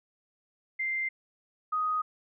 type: tone pair in turn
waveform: sine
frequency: 2090 / 1248.8 Hz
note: C7 / D#6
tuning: -2 / +6 cents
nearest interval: major sixth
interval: 892 cents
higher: first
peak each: -28 / -26 dBFS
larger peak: second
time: 0.79-1.09 / 1.72-2.02 s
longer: neither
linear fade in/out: 10 ms
effects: none